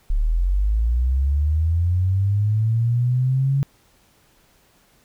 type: linear sweep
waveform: sine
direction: up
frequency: 34.39 to 139.9 Hz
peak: -16 dBFS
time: 0.1-3.63 s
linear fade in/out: 0 ms
effects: pink hiss -58 dBFS RMS until 5.04 s